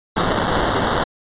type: noise with sample-and-hold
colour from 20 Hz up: violet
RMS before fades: -19 dBFS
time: 0.16-1.04 s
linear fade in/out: 10 ms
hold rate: 2450 Hz
effects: resampled to 8000 Hz